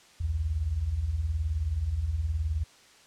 sine beating tone pair, 61.74 / 80.74 Hz, B1 / E2, 0 / -35 cents, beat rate 19 Hz, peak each -33 / -27 dBFS, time 0.2-2.64 s, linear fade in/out 10 ms, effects white hiss -56 dBFS RMS until 3.06 s + low-pass 7000 Hz 12 dB/octave

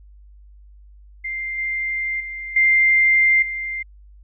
sine tone with level steps, 2096 Hz, C7, 2 cents sharp, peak -24 / -21 / -28 / -12 / -24 dBFS, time 1.24-3.83 s, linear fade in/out 10 ms, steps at 1.58 / 2.2 / 2.56 / 3.42 s, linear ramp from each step 5 ms, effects added 50 Hz sine -43 dBFS peak until 4.23 s

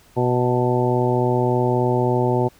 harmonic tone with a mistuned harmonic, 123.47 Hz, B2, in tune, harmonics 1 / 2 / 3 / 4 / 5 / 6 / 7, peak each -21 / -25 / -21 / -26 / -27 / -29 / -25 dBFS, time 0.16-2.49 s, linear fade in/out 20 ms, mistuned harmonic 7, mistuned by +30 cents, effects pink hiss -53 dBFS RMS until 2.59 s

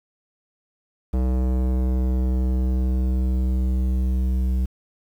square tone with low-pass filter sweep, 63.5 Hz, B1, 49 cents sharp, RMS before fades -21 dBFS, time 1.13-4.66 s, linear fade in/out 10 ms, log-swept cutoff 620 to 200 Hz, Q 0.71, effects 8-bit

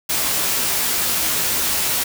white noise with comb filter, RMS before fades -20 dBFS, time 0.09-2.04 s, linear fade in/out 10 ms, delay 16 ms, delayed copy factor +0.5, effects none

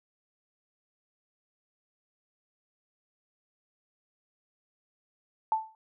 sine tone with exponential decay, 880 Hz, A5, in tune, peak -20 dBFS, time 5.52-5.75 s, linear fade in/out 1 ms, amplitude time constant 48 ms, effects none

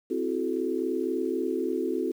sine chord, F# half-diminished seventh, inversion second, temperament equal with one note detuned, 261.6 / 329.6 / 370 / 433.7 Hz, C4 / E4 / F#4 / A4, 0 / 0 / 0 / -25 cents, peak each -32 / -31 / -30 / -32 dBFS, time 0.1-2.12 s, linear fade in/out 10 ms, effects 9-bit

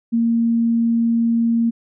sine tone, 231.3 Hz, A#3, 13 cents flat, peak -14 dBFS, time 0.12-1.71 s, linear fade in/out 20 ms, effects none

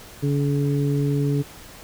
harmonic tone, 142.4 Hz, C#3, 47 cents sharp, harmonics 1 / 2 / 3, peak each -20 / -25 / -28 dBFS, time 0.22-1.43 s, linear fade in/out 20 ms, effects pink hiss -43 dBFS RMS until 1.83 s

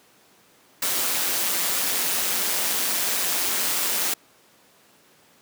white noise with amplitude modulation, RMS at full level -22 dBFS, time 0.82-4.14 s, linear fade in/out 5 ms, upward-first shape sine, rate 183 Hz, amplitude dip 45%, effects pink hiss -56 dBFS RMS until 5.41 s + high-pass 200 Hz 12 dB/octave

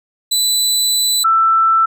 25% pulse / sine tone pair in turn, 3985 / 1329.8 Hz, B7 / E6, +15 / +15 cents, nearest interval octave + perfect fifth, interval 1900 cents, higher first, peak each -9 dBFS, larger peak neither, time 0.31-1.24 / 1.24-1.86 s, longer first, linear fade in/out 10 ms, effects none

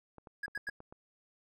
clicks, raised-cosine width 1 ms, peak -36 dBFS, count 7, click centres 0.183 / 0.272 / 0.481 / 0.575 / 0.689 / 0.804 / 0.925 s
triangle tone bursts, 1661.2 Hz, G#6, in tune, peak -33 dBFS, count 3, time 0.43-0.699 s, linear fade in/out 5 ms, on 31 ms, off 88 ms
effects none

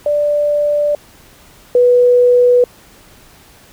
sine tone pair in turn, 588 / 491.1 Hz, D5 / B4, +2 / -10 cents, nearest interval minor third, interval 312 cents, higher first, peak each -11 / -6 dBFS, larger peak second, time 0.06-0.95 / 1.75-2.64 s, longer neither, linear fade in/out 2 ms, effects pink hiss -44 dBFS RMS until 3.72 s

